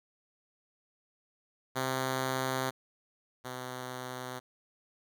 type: tone pair in turn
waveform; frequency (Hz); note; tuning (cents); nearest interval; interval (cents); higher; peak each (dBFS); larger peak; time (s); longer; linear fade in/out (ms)
5% pulse; 130.81 / 127.23; C3 / C3; 0 / -48; unison; 48; first; -19 / -27; first; 1.75-2.71 / 3.44-4.4; neither; 20
effects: none